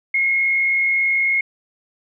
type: tone with frequency modulation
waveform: sine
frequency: 2159 Hz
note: C#7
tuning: 46 cents flat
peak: -15 dBFS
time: 0.14-1.41 s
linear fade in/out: 5 ms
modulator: 58.4 Hz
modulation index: 0.55
effects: none